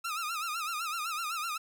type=tone with vibrato; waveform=sawtooth; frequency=1293 Hz; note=E6; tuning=34 cents flat; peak=-29 dBFS; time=0.04-1.58 s; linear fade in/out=10 ms; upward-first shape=sine; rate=7.9 Hz; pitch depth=120 cents each way; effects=none